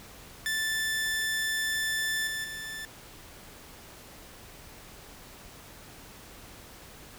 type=tone with level steps; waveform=sawtooth; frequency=1761 Hz; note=A6; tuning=1 cent sharp; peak=-24 / -28 / -33 dBFS; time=0.46-2.85 s; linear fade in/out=0 ms; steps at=2.27 / 2.44 s; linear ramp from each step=2 ms; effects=pink hiss -49 dBFS RMS until 7.18 s